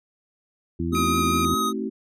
harmonic tone, 84.1 Hz, E2, 35 cents sharp, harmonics 1 / 2 / 3 / 4, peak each -29 / -29 / -29 / -29 dBFS, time 0.79-1.55 s, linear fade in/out 10 ms
sine chord, A diminished seventh, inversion none, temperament just, 220 / 264 / 316.8 / 380.2 Hz, A3 / C4 / Eb4 / Gb4, 0 / +16 / +31 / +47 cents, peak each -29 / -31 / -33 / -31 dBFS, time 0.91-1.9 s, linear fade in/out 20 ms
square tone with vibrato, 1259 Hz, D#6, 20 cents sharp, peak -23 dBFS, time 0.92-1.73 s, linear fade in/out 50 ms, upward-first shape sine, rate 5 Hz, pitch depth 11 cents each way
40% pulse tone, 2400 Hz, D7, 37 cents sharp, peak -31 dBFS, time 0.95-1.45 s, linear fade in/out 0 ms
effects resampled to 32000 Hz

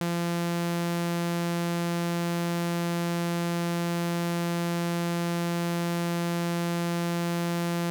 sawtooth tone, 171.4 Hz, F3, 32 cents flat, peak -22 dBFS, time 0.01-7.9 s, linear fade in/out 0 ms, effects none

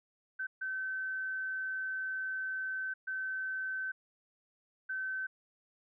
sine tone bursts at uneven times, 1534 Hz, G6, 38 cents flat, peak -34 dBFS, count 4, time 0.39-0.47 / 0.61-2.94 / 3.07-3.92 / 4.89-5.27 s, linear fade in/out 10 ms, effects none

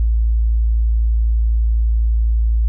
sine tone, 56 Hz, A1, 31 cents sharp, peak -12 dBFS, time 0-2.68 s, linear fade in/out 0 ms, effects none

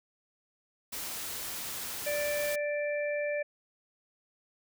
white noise, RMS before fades -38 dBFS, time 0.92-2.56 s, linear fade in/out 10 ms
harmonic tone, 587.3 Hz, D5, in tune, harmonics 1 / 3 / 4, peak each -30 / -39 / -39 dBFS, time 2.06-3.43 s, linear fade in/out 10 ms
effects none

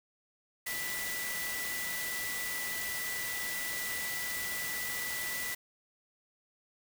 sine tone in noise, 1975 Hz, B6, in tune, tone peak -37 dBFS, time 0.66-5.55 s, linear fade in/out 10 ms, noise white, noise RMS -38 dBFS, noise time 0.66-5.55 s, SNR -2 dB, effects none

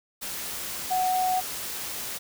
sine tone in noise, 740 Hz, F#5, in tune, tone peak -22 dBFS, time 0.9-1.41 s, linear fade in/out 20 ms, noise white, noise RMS -34 dBFS, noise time 0.21-2.19 s, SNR +9 dB, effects none

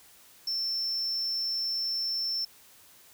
triangle tone, 5370 Hz, E8, 31 cents sharp, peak -27 dBFS, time 0.47-2.45 s, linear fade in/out 5 ms, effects white hiss -56 dBFS RMS until 3.13 s

